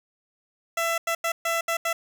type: tone bursts at uneven times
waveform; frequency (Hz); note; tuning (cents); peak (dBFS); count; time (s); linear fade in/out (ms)
15% pulse; 668; E5; +23; -17; 6; 0.77-0.98 / 1.07-1.15 / 1.24-1.32 / 1.45-1.61 / 1.68-1.77 / 1.85-1.93; 5
effects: none